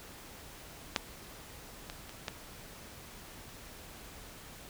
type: clicks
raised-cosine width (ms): 0.2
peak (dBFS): -10 / -23 / -29 / -17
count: 4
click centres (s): 0.962 / 1.899 / 2.094 / 2.282
effects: pink hiss -50 dBFS RMS until 4.69 s

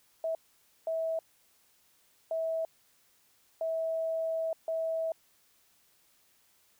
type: tone bursts at uneven times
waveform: sine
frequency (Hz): 650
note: E5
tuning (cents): -24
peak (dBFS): -29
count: 5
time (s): 0.24-0.35 / 0.87-1.19 / 2.31-2.65 / 3.61-4.53 / 4.68-5.12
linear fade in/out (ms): 2
effects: white hiss -67 dBFS RMS until 6.79 s

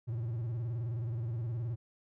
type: tone with vibrato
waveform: triangle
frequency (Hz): 116.2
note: A#2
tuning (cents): -5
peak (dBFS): -31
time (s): 0.07-1.76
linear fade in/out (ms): 20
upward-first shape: square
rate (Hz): 19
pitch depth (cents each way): 100
effects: none

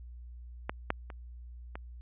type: clicks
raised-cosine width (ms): 0.5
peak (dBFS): -17 / -13 / -29 / -25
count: 4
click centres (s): 0.695 / 0.904 / 1.102 / 1.755
effects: added 60 Hz sine -44 dBFS peak until 2.01 s + resampled to 8000 Hz

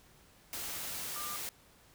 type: tone in noise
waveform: sine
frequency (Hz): 1198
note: D6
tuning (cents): +34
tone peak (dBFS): -42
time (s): 1.16-1.36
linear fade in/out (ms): 0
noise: white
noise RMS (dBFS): -40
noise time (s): 0.53-1.49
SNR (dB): -5
effects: pink hiss -62 dBFS RMS until 1.94 s

